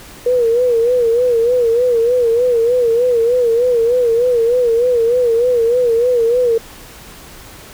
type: tone with vibrato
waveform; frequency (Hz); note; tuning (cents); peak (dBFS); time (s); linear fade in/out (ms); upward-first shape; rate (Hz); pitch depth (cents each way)
sine; 478.2; A#4; +44; -10; 0.26-6.58; 5; sine; 3.3; 89
effects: pink hiss -37 dBFS RMS until 7.73 s